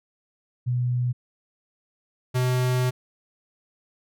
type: tone pair in turn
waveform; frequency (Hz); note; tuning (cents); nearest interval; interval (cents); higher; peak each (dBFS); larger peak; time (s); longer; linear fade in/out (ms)
sine / square; 123.47 / 126.36; B2 / B2; 0 / +40; unison; 40; second; -21 / -21; neither; 0.66-1.13 / 2.34-2.91; second; 20
effects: none